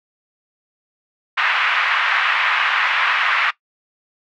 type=band-pass noise; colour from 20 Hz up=pink; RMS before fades=-18 dBFS; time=1.37-3.51 s; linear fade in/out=10 ms; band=1100 to 2700 Hz; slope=24 dB/octave; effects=noise-tail reverb RT60 0.1 s tail -18 dB re dry